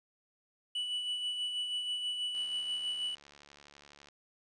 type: tone with tremolo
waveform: triangle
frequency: 2960 Hz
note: F#7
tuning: in tune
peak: -30 dBFS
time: 0.75-3.15 s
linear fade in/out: 5 ms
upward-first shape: sine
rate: 6.2 Hz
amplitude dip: 40%
type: click train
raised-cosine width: 0.2 ms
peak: -37 dBFS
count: 126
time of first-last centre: 2.35-4.086 s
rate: 72 Hz
effects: resampled to 22050 Hz + 11-bit